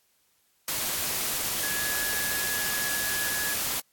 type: tone in noise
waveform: sine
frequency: 1685 Hz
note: G#6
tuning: 25 cents sharp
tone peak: -31 dBFS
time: 1.63-3.54 s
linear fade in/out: 2 ms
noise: white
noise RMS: -29 dBFS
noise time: 0.68-3.8 s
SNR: -5 dB
effects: white hiss -68 dBFS RMS until 3.92 s + AAC 64 kbps